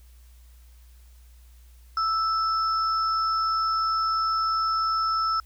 sine tone pair together, 1318.5 / 5274 Hz, E6 / E8, 0 / 0 cents, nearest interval 2 octaves, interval 2400 cents, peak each -22 / -33 dBFS, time 1.97-5.4 s, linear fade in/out 2 ms, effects added 60 Hz sine -48 dBFS peak until 5.45 s + white hiss -62 dBFS RMS until 5.45 s

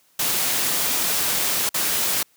white noise with dropouts, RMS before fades -22 dBFS, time 0.19-2.23 s, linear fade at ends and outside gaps 5 ms, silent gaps 1.692-1.742 s, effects white hiss -60 dBFS RMS until 2.36 s + high-pass 100 Hz 12 dB/octave

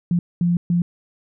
sine tone bursts at uneven times, 173.6 Hz, F3, 10 cents flat, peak -15 dBFS, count 3, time 0.11-0.19 / 0.41-0.57 / 0.7-0.82 s, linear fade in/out 2 ms, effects none

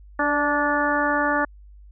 harmonic tone with a mistuned harmonic, 290.9 Hz, D4, 16 cents flat, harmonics 1 / 2 / 3 / 4 / 5 / 6, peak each -26 / -26 / -26 / -26 / -26 / -26 dBFS, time 0.19-1.45 s, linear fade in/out 5 ms, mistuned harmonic 2, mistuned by +20 cents, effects added 50 Hz sine -43 dBFS peak until 1.91 s

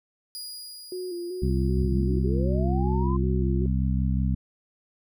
sawtooth tone with exponential decay, 4889 Hz, D#8, 31 cents flat, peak -31 dBFS, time 0.35-3.07 s, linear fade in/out 0 ms, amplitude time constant 590 ms
sine tone with vibrato, 356.8 Hz, F4, 37 cents sharp, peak -30 dBFS, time 0.92-3.66 s, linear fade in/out 2 ms, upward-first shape square, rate 2.6 Hz, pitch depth 44 cents each way
harmonic tone, 65.41 Hz, C2, in tune, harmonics 1 / 2 / 3 / 4, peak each -24 / -27 / -28 / -36 dBFS, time 1.42-4.35 s, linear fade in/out 5 ms
sine linear sweep, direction up, 47.84 to 1046.5 Hz, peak -32 dBFS, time 1.77-3.17 s, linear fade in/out 10 ms
effects none

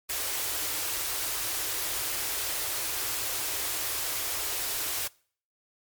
white band-stop noise, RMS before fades -31 dBFS, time 0.09-5.08 s, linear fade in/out 10 ms, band 130 to 280 Hz, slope 96 dB/octave, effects noise-tail reverb RT60 0.5 s tail -24 dB re dry + MP3 96 kbps

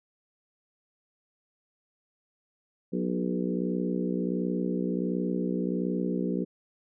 harmonic tone with a mistuned harmonic, 61.4 Hz, B1, 9 cents flat, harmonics 3 / 4 / 5 / 6 / 7 / 8, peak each -30 / -32 / -34 / -36 / -37 / -38 dBFS, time 2.92-6.45 s, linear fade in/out 20 ms, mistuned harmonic 6, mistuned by +27 cents, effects none

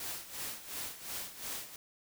white noise with tremolo, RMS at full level -39 dBFS, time 0-1.76 s, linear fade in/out 2 ms, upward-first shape sine, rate 2.8 Hz, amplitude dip 75%, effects none

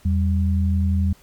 sine tone pair together, 83 / 194.47 Hz, E2 / G3, +12 / -14 cents, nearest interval octave + minor third, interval 1474 cents, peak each -17 / -23 dBFS, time 0.05-1.13 s, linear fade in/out 5 ms, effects pink hiss -53 dBFS RMS until 1.22 s + MP3 96 kbps

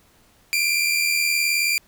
sawtooth tone pair together, 2321 / 2400 Hz, D7 / D7, -21 / +37 cents, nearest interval minor second, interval 58 cents, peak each -20 / -17 dBFS, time 0.53-1.78 s, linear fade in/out 0 ms, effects pink hiss -57 dBFS RMS until 1.87 s

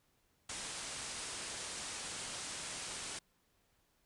white low-pass noise, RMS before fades -44 dBFS, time 0.49-3.19 s, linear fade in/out 5 ms, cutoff 9800 Hz, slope 96 dB/octave, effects pink hiss -75 dBFS RMS until 4.05 s

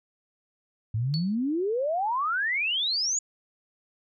sine exponential sweep, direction up, 103.83 to 7000 Hz, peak -24 dBFS, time 0.94-3.19 s, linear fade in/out 5 ms
sine tone with exponential decay, 4435 Hz, C#8, in tune, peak -28 dBFS, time 1.14-1.35 s, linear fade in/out 0 ms, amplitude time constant 45 ms
effects none

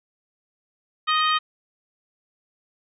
harmonic tone, 622.3 Hz, D#5, in tune, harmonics 2 / 3 / 4 / 5 / 6 / 7, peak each -20 / -28 / -30 / -26 / -30 / -37 dBFS, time 1.07-1.39 s, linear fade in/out 20 ms, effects none

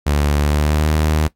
sawtooth tone with pitch glide, 73 to 77.16 Hz, D2 to D#2, -10 to -14 cents, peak -10 dBFS, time 0.06-1.28 s, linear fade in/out 10 ms, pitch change +96 cents, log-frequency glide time 0.39-0.91 s, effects noise-tail reverb RT60 0.1 s tail -18 dB re dry + AAC 64 kbps

